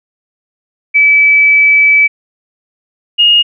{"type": "tone pair in turn", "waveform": "sine", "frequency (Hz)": [2300, 2856], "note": ["D7", "F7"], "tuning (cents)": [-37, 38], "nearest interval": "major third", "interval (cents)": 375, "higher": "second", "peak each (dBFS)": -4, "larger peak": "neither", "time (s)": [[0.94, 2.08], [3.18, 3.43]], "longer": "first", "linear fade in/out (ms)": 20, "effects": []}